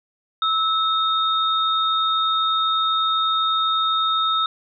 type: tone pair together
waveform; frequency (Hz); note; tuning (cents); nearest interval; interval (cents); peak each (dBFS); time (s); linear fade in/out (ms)
sine; 1304 / 3688; E6 / A#7; -19 / -19; octave + tritone; 1800; -19 / -22; 0.42-4.46; 2
effects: none